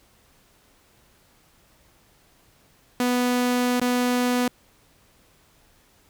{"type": "tone with dropouts", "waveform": "sawtooth", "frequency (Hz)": 246.9, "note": "B3", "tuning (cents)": 0, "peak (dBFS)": -16, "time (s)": [3, 4.48], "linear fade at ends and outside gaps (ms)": 2, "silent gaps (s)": [3.798, 3.815], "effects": ["pink hiss -59 dBFS RMS until 6.09 s"]}